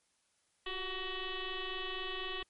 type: tone with frequency modulation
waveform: sine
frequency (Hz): 1504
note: F#6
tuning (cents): +28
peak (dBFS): -36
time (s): 0.66-2.43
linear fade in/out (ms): 5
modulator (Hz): 373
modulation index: 5.3
effects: white hiss -75 dBFS RMS until 2.49 s + MP3 48 kbps